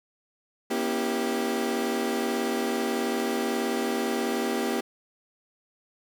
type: chord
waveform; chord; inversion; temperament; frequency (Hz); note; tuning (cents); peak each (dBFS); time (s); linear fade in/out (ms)
30% pulse; A# diminished seventh; none; equal with one note detuned; 238.8 / 277.2 / 329.6 / 392; A#3 / C#4 / E4 / G4; +42 / 0 / 0 / 0; -27 / -31 / -31 / -27; 0.7-4.81; 10
effects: none